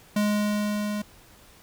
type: tone with level ramp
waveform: square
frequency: 208.4 Hz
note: G#3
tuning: 6 cents sharp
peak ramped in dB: -21 to -28 dBFS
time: 0.16-1.02 s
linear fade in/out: 5 ms
effects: pink hiss -53 dBFS RMS until 1.62 s